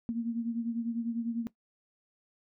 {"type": "beating tone pair", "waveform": "sine", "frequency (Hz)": [230.6, 240.6], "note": ["A#3", "B3"], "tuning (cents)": [-19, -45], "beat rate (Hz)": 10, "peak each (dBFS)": [-31, -37], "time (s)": [0.09, 1.47], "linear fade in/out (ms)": 0, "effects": ["noise-tail reverb RT60 0.1 s tail -17 dB re dry"]}